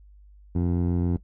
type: tone with low-pass filter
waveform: 15% pulse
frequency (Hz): 87.31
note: F2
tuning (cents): 0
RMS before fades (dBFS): -24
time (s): 0.55-1.17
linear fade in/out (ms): 5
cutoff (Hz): 380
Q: 0.61
effects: noise-tail reverb RT60 0.1 s tail -18 dB re dry + added 50 Hz sine -48 dBFS peak until 1.23 s